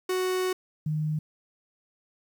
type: tone pair in turn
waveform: 45% pulse / sine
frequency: 370 / 153.73 Hz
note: F#4 / D#3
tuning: 0 / -21 cents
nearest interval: octave + minor third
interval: 1521 cents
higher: first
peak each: -25 dBFS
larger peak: neither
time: 0.09-0.53 / 0.86-1.19 s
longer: first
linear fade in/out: 5 ms
effects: 10-bit